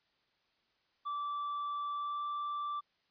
triangle tone with pitch glide, 1163 to 1170.4 Hz, D6 to D6, -17 to -6 cents, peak -33 dBFS, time 1.05-2.81 s, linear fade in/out 20 ms, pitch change +11 cents, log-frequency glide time 1.94-2.25 s, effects white hiss -75 dBFS RMS until 3.1 s + resampled to 11025 Hz

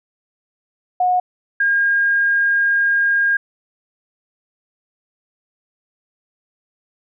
sine tone pair in turn, 727 / 1618.4 Hz, F#5 / G#6, -31 / -45 cents, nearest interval octave + major second, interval 1386 cents, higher second, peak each -13 dBFS, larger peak neither, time 1-1.2 / 1.6-3.37 s, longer second, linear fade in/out 5 ms, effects none

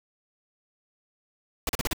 pink noise bursts, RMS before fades -27 dBFS, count 5, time 1.67-1.932 s, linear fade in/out 2 ms, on 22 ms, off 38 ms, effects none

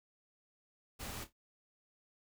pink noise with echo, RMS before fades -44 dBFS, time 0.99-1.25 s, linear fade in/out 20 ms, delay 27 ms, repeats 3, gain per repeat -12 dB, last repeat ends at 1.331 s, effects noise-tail reverb RT60 0.1 s tail -20 dB re dry

